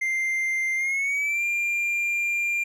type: tone with pitch glide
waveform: triangle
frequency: 2093 to 2390 Hz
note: C7 to D7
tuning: 0 to +30 cents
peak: -21 dBFS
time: 0.01-2.64 s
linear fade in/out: 10 ms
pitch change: +230 cents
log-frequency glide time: 0.76-1.44 s
effects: none